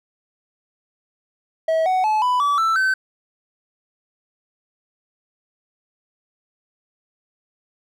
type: tone with pitch steps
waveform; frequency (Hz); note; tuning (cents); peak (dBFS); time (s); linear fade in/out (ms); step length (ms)
triangle; 645 / 745.2 / 861 / 994.7 / 1149.3 / 1327.8 / 1534.1; E5 / F#5 / A5 / B5 / D6 / E6 / G6; -38 / +12 / -38 / +12 / -38 / +12 / -38; -14; 1.68-2.94; 5; 180
effects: none